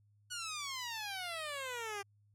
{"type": "exponential sweep", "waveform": "10% pulse", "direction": "down", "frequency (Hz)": [1480, 392], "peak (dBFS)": -31, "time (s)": [0.3, 2.03], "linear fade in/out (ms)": 20, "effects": ["added 103 Hz sine -66 dBFS peak until 2.34 s", "low-pass 12000 Hz 12 dB/octave"]}